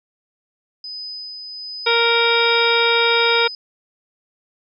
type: tone with tremolo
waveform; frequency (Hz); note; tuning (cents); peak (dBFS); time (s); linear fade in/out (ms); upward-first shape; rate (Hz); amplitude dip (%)
sine; 5010; D#8; +11; -28; 0.84-3.55; 2; sine; 1.3; 30
type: harmonic tone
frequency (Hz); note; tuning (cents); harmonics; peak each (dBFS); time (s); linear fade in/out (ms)
466.2; A#4; 0; 1 / 2 / 3 / 4 / 5 / 6 / 7 / 8; -19 / -22 / -21 / -31 / -20 / -30 / -27 / -20; 1.86-3.48; 10
effects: none